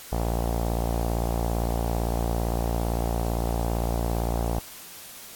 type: tone with low-pass filter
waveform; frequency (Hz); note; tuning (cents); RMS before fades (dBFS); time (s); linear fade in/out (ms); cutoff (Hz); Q
sawtooth; 57.7; A#1; -17; -26; 0.12-4.59; 0; 760; 2.8
effects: white hiss -43 dBFS RMS until 5.35 s + AAC 64 kbps